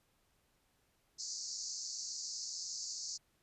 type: band-pass noise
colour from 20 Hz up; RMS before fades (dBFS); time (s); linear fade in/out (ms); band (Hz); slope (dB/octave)
white; -43; 1.18-3.18; 20; 4400 to 7100; 96
effects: pink hiss -75 dBFS RMS until 3.42 s + resampled to 32000 Hz